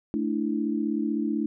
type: chord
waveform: sine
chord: A suspended fourth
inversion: none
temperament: equal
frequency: 220 / 293.7 / 329.6 Hz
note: A3 / D4 / E4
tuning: 0 / 0 / 0 cents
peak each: -28 / -28 / -30 dBFS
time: 0.14-1.46 s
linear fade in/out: 0 ms
effects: none